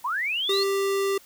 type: linear sweep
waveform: sine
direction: up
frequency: 896 to 4435 Hz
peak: -24 dBFS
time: 0.04-0.64 s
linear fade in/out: 10 ms
type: tone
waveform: square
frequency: 393.5 Hz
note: G4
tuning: 7 cents sharp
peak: -23 dBFS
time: 0.49-1.18 s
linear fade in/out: 5 ms
effects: white hiss -53 dBFS RMS until 1.25 s